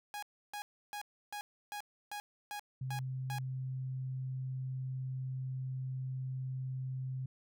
sawtooth tone bursts, 827 Hz, G#5, 8 cents flat, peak -36 dBFS, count 9, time 0.14-3.385 s, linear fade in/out 0 ms, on 85 ms, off 310 ms
sine tone, 130.3 Hz, C3, 7 cents flat, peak -36 dBFS, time 2.81-7.26 s, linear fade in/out 5 ms
effects none

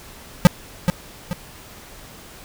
square tone with echo, 177.6 Hz, F3, 29 cents sharp, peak -6 dBFS, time 0.45-0.47 s, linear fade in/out 0 ms, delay 430 ms, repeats 2, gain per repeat -8 dB, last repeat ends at 1.33 s, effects pink hiss -42 dBFS RMS until 2.44 s

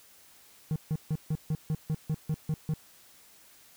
triangle tone bursts, 156 Hz, D#3, 5 cents sharp, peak -24 dBFS, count 11, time 0.71-2.738 s, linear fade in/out 0 ms, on 48 ms, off 150 ms, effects white hiss -57 dBFS RMS until 3.76 s

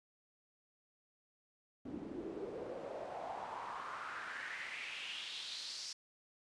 pink noise with band-pass filter sweep, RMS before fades -45 dBFS, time 1.85-5.93 s, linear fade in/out 5 ms, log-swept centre 260 to 5300 Hz, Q 4, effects resampled to 22050 Hz

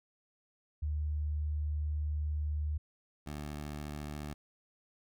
sine / 15% pulse tone pair in turn, 75.2 / 74.12 Hz, D2 / D2, +42 / +17 cents, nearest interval unison, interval 25 cents, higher first, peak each -31 / -33 dBFS, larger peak first, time 0.82-2.78 / 3.26-4.34 s, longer first, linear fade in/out 10 ms, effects none

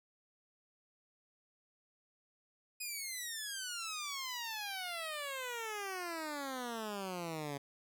10% pulse exponential sweep, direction down, 2510 to 138.59 Hz, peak -31 dBFS, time 2.8-7.58 s, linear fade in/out 10 ms, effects 12-bit

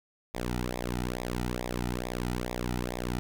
sawtooth tone with flanger, 61 Hz, B1, 21 cents flat, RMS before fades -33 dBFS, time 0.34-3.19 s, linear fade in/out 0 ms, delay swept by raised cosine 0.67 to 1.87 ms, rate 2.3 Hz, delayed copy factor -0.9, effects none

